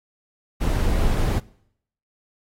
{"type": "noise", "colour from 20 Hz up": "brown", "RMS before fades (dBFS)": -20, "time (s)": [0.6, 1.4], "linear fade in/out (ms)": 20, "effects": ["noise-tail reverb RT60 0.7 s tail -22 dB re dry", "AAC 48 kbps"]}